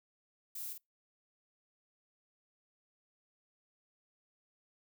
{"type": "noise with echo", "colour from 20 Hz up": "violet", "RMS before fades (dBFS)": -43, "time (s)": [0.55, 0.73], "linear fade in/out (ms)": 5, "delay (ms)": 49, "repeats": 1, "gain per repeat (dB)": -5, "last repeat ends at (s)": 0.779, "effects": ["noise-tail reverb RT60 0.2 s tail -26 dB re dry"]}